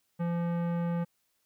sine tone with tanh clipping, 171.2 Hz, F3, 34 cents flat, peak -30 dBFS, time 0.19-1.05 s, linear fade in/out 20 ms, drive 17 dB, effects white hiss -75 dBFS RMS until 1.45 s

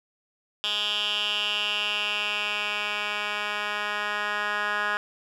10% pulse tone with band-pass filter sweep, 207.7 Hz, G#3, in tune, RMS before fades -28 dBFS, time 0.64-4.97 s, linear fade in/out 0 ms, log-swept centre 3300 to 1700 Hz, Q 4.5, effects none

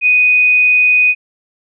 sine tone, 2489 Hz, D#7, in tune, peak -7 dBFS, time 0.01-1.15 s, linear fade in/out 50 ms, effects none

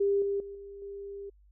sine tone with level steps, 399.5 Hz, G4, 33 cents sharp, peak -23 / -27 / -39 / -42 / -38 dBFS, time 0-1.3 s, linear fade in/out 10 ms, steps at 0.22 / 0.4 / 0.55 / 0.82 s, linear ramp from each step 2 ms, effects added 50 Hz sine -57 dBFS peak until 1.51 s

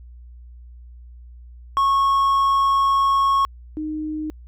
triangle / sine tone pair in turn, 1098 / 308.1 Hz, C#6 / D#4, -17 / -17 cents, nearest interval octave + minor seventh, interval 2200 cents, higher first, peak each -13 / -24 dBFS, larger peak first, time 1.77-3.45 / 3.77-4.3 s, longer first, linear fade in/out 0 ms, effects added 60 Hz sine -39 dBFS peak until 4.47 s

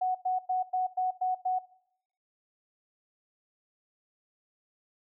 sine tone bursts, 740 Hz, F#5, in tune, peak -25 dBFS, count 7, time 0.01-1.59 s, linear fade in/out 10 ms, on 140 ms, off 100 ms, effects noise-tail reverb RT60 0.7 s tail -18 dB re dry

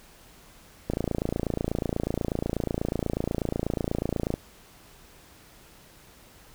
click train, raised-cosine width 2 ms, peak -13 dBFS, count 98, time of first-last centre 0.9-4.34 s, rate 28.2 Hz, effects pink hiss -53 dBFS RMS until 6.54 s

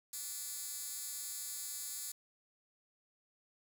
10% pulse tone with high-pass filter, 291 Hz, D4, 16 cents flat, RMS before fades -43 dBFS, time 0.13-2.12 s, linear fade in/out 5 ms, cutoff 7900 Hz, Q 1.1, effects 10-bit

